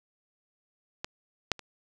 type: clicks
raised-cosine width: 0.2 ms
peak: -16 / -7 / -26 dBFS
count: 3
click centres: 1.045 / 1.517 / 1.593 s
effects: none